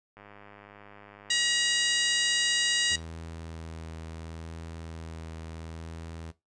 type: click train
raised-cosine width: 0.5 ms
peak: -34 dBFS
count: 283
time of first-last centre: 0.17-2.935 s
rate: 102 Hz
type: harmonic tone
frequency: 955 Hz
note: A#5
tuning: 42 cents sharp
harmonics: 2 / 3 / 4 / 5 / 6 / 7 / 8 / 9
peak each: -30 / -29 / -30 / -33 / -36 / -36 / -34 / -40 dBFS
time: 1.3-2.96 s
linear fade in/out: 5 ms
type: tone with vibrato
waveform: sawtooth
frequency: 81.5 Hz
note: E2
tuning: 19 cents flat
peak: -35 dBFS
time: 2.9-6.32 s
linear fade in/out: 20 ms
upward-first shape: triangle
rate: 0.71 Hz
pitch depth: 15 cents each way
effects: noise-tail reverb RT60 0.2 s tail -17 dB re dry + resampled to 22050 Hz